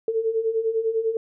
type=beating tone pair; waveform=sine; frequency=440 / 450 Hz; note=A4 / A4; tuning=0 / +39 cents; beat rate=10 Hz; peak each=-27 / -22 dBFS; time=0.08-1.17 s; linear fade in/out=2 ms; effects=none